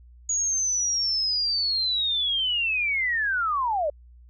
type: linear sweep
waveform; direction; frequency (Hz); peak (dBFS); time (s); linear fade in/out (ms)
sine; down; 6760 to 560; -22; 0.29-3.9; 5
effects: added 60 Hz sine -47 dBFS peak until 4.29 s